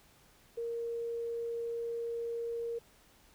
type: tone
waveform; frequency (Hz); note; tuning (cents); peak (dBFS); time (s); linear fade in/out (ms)
sine; 466.2; A#4; 0; -34; 0.57-2.79; 10
effects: pink hiss -63 dBFS RMS until 3.34 s